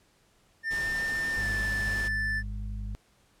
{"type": "tone with pitch glide", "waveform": "triangle", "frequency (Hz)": [1798, 1759], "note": ["A6", "A6"], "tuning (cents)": [37, -1], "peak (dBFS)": -26, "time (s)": [0.63, 2.43], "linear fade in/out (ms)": 50, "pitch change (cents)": -38, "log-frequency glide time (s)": [1.37, 1.47]}
{"type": "noise", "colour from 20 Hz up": "pink", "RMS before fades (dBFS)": -40, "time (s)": [0.7, 2.09], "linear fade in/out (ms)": 20}
{"type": "harmonic tone", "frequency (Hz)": 51.2, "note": "G#1", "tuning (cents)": -24, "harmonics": [1, 2, 4], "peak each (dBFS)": [-33, -39, -45], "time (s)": [1.37, 2.95], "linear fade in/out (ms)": 0}
{"effects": ["pink hiss -65 dBFS RMS until 3.4 s", "low-pass 11000 Hz 12 dB/octave"]}